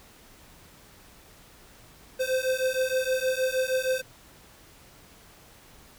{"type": "beating tone pair", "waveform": "square", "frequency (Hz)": [514, 520.4], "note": ["C5", "C5"], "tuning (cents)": [-31, -9], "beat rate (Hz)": 6.4, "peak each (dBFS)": -28, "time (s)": [2.19, 4.02], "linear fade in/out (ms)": 20, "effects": ["pink hiss -53 dBFS RMS until 5.98 s"]}